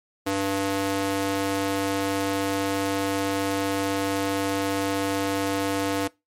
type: tone with high-pass filter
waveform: square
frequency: 98 Hz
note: G2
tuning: in tune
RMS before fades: -25 dBFS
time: 0.26-6.08 s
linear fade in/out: 10 ms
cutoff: 310 Hz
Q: 1.2
effects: noise-tail reverb RT60 0.2 s tail -20 dB re dry + MP3 64 kbps